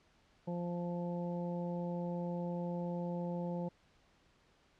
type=harmonic tone; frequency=174.3 Hz; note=F3; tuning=3 cents flat; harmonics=1 / 2 / 3 / 4 / 5; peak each=-37 / -46 / -42 / -53 / -48 dBFS; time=0.47-3.69 s; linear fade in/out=10 ms; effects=pink hiss -69 dBFS RMS until 4.79 s + low-pass 5000 Hz 12 dB/octave